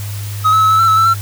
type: tone with pitch steps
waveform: triangle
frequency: 1267 / 1298 / 1290 / 1305 / 1341 / 1301 / 1327 / 1348 Hz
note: D#6 / E6 / E6 / E6 / E6 / E6 / E6 / E6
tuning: +31 / -27 / -38 / -18 / +29 / -23 / +11 / +38 cents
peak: -6 dBFS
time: 0.44-1.144 s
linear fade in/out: 20 ms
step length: 88 ms
effects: added 102 Hz sine -21 dBFS peak until 1.21 s + white hiss -32 dBFS RMS until 1.21 s